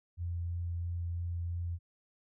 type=tone with vibrato; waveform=sine; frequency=86.1 Hz; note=F2; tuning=24 cents flat; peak=-33 dBFS; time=0.17-1.79 s; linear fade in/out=50 ms; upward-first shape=sine; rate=3 Hz; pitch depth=9 cents each way; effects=none